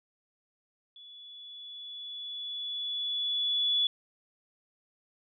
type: tone with level ramp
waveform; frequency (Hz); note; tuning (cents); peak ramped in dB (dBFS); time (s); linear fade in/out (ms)
sine; 3424; A7; -48; -48 to -23; 0.96-3.87; 2
effects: none